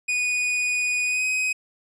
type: tone with pitch glide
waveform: 45% pulse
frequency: 2471 to 2517 Hz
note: D#7 to D#7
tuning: -13 to +19 cents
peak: -21 dBFS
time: 0.08-1.53 s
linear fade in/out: 10 ms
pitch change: +32 cents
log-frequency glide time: 1.06-1.25 s
effects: resampled to 22050 Hz